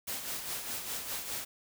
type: noise with tremolo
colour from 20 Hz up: white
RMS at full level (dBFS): -36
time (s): 0.07-1.45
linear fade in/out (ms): 10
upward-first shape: sine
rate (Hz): 4.9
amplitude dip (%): 50
effects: none